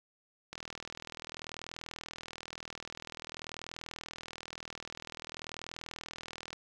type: click train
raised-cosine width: 0.2 ms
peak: -24 dBFS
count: 244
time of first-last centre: 0.53-6.53 s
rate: 40.5 Hz
effects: none